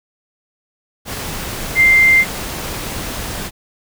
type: tone in noise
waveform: sine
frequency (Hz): 2093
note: C7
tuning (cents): 0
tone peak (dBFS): -7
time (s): 1.75-2.25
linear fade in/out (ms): 50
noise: pink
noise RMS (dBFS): -25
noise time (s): 1.05-3.51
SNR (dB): +15
effects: none